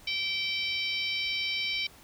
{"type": "harmonic tone", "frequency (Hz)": 773, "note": "G5", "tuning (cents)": -24, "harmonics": [3, 4, 5, 6, 7], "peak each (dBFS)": [-32, -34, -36, -38, -39], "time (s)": [0.07, 1.87], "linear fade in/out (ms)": 5, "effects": ["pink hiss -54 dBFS RMS until 2.03 s"]}